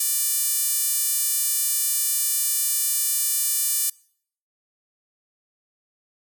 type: tone with high-pass filter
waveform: sawtooth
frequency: 592 Hz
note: D5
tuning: 14 cents sharp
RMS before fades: -23 dBFS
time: 0-3.9 s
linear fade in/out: 5 ms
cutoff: 9000 Hz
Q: 1.2
effects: noise-tail reverb RT60 0.6 s tail -25 dB re dry